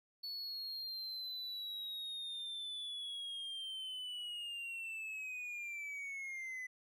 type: linear sweep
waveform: triangle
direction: down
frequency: 4435 to 2000 Hz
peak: -40 dBFS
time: 0.23-6.67 s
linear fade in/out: 10 ms
effects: none